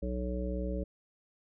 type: harmonic tone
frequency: 61.74 Hz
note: B1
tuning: in tune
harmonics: 1 / 3 / 5 / 7 / 9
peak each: -34 / -38 / -41 / -42 / -40 dBFS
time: 0.02-0.84 s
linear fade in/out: 10 ms
effects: none